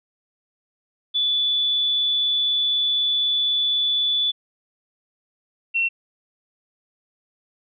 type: tone pair in turn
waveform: sine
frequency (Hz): 3464 / 2717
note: A7 / F7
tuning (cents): -28 / -48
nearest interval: major third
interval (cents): 420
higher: first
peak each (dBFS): -18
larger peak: neither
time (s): 1.14-4.32 / 5.74-5.89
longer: first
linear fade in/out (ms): 20
effects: none